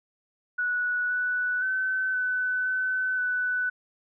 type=tone with pitch steps; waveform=sine; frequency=1471 / 1483 / 1525 / 1504 / 1514 / 1493 Hz; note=F#6 / F#6 / G6 / F#6 / F#6 / F#6; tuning=-11 / +4 / -48 / +28 / +39 / +15 cents; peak=-24 dBFS; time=0.58-3.7 s; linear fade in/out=10 ms; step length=520 ms; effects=none

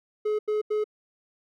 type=tone bursts; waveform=triangle; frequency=424.9 Hz; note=G#4; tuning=40 cents sharp; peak=-21 dBFS; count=3; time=0.25-0.842 s; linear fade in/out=10 ms; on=140 ms; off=86 ms; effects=none

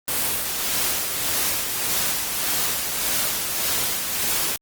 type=noise with tremolo; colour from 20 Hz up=white; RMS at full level=-22 dBFS; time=0.08-4.56 s; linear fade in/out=0 ms; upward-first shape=sine; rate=1.7 Hz; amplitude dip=40%; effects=Opus 24 kbps

